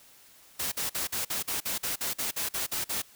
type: noise bursts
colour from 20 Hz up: white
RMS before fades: -31 dBFS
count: 14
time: 0.59-3.021 s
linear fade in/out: 10 ms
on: 130 ms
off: 47 ms
effects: white hiss -56 dBFS RMS until 3.15 s